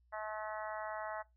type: harmonic tone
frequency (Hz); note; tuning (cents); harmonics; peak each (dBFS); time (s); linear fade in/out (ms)
215; A3; -40; 3 / 4 / 5 / 6 / 7 / 8 / 9; -43 / -45 / -47 / -49 / -50 / -51 / -52; 0.12-1.23; 20
effects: noise-tail reverb RT60 0.2 s tail -21 dB re dry + added 60 Hz sine -67 dBFS peak until 1.36 s